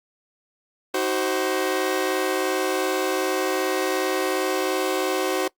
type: chord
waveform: sawtooth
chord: C diminished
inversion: first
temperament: just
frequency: 314 / 376.7 / 523.3 Hz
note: Eb4 / Gb4 / C5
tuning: +16 / +31 / 0 cents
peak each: -25 / -20 / -23 dBFS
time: 0.94-5.48 s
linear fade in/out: 5 ms
effects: noise-tail reverb RT60 0.1 s tail -22 dB re dry + Opus 48 kbps